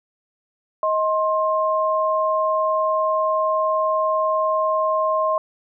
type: tone pair together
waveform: sine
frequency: 630 / 1060.3 Hz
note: D#5 / C6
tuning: +21 / +23 cents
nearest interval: major sixth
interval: 902 cents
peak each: -20 dBFS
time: 0.83-5.38 s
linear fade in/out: 2 ms
effects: none